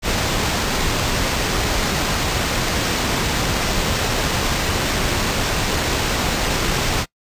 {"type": "noise with sample-and-hold", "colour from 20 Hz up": "pink", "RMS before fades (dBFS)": -20, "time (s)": [0.02, 7.06], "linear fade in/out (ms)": 50, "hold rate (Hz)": 11025, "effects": ["noise-tail reverb RT60 0.1 s tail -23 dB re dry", "resampled to 32000 Hz"]}